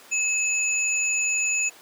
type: tone pair together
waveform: sine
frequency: 2577 / 6904 Hz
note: E7 / A8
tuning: -40 / -34 cents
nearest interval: octave + perfect fourth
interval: 1706 cents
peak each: -24 dBFS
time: 0.11-1.7 s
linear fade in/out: 20 ms
effects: pink hiss -48 dBFS RMS until 1.81 s + high-pass 400 Hz 12 dB/octave